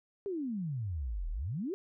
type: exponential two-way sweep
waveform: sine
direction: down then up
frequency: 414.8 to 36.71 to 414.8 Hz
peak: -33 dBFS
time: 0.26-1.74 s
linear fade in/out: 0 ms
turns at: 1.3 s
effects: none